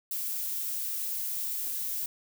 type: noise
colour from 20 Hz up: violet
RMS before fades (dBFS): -33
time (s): 0.11-2.06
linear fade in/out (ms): 2
effects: none